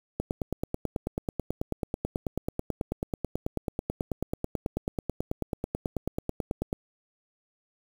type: click train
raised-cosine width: 2 ms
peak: -15 dBFS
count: 61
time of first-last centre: 0.2-6.729 s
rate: 9.19 Hz
effects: 7-bit